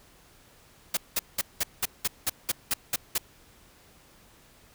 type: noise bursts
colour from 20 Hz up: white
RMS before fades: -26 dBFS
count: 11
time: 0.94-3.181 s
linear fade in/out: 5 ms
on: 31 ms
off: 190 ms
effects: pink hiss -57 dBFS RMS until 4.74 s